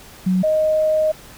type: tone pair in turn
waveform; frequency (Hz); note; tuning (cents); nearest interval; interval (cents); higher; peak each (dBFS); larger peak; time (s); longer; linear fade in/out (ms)
sine; 185 / 622.3; F#3 / D#5; 0 / 0; octave + major sixth; 2100; second; -14; neither; 0.26-0.43 / 0.43-1.12; second; 10
effects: pink hiss -42 dBFS RMS until 1.37 s